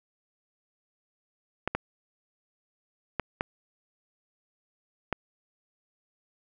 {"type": "clicks", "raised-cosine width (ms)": 0.5, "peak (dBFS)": -12, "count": 5, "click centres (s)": [1.676, 1.75, 3.197, 3.409, 5.127], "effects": []}